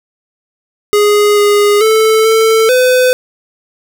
square tone with pitch steps, 414.7 / 411.7 / 439.2 / 444.7 / 506 Hz, G#4 / G#4 / A4 / A4 / B4, -3 / -15 / -3 / +18 / +42 cents, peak -7 dBFS, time 0.93-3.13 s, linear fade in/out 0 ms, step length 440 ms, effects none

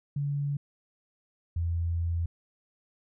sine tone pair in turn, 142.8 / 84.52 Hz, D3 / E2, -48 / +44 cents, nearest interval major sixth, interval 908 cents, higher first, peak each -27 / -26 dBFS, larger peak second, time 0.16-0.57 / 1.56-2.26 s, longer second, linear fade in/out 5 ms, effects none

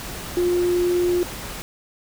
sine tone in noise, 353.8 Hz, F4, 23 cents sharp, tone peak -17 dBFS, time 0.37-1.23 s, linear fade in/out 0 ms, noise pink, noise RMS -33 dBFS, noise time 0-1.62 s, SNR +13 dB, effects none

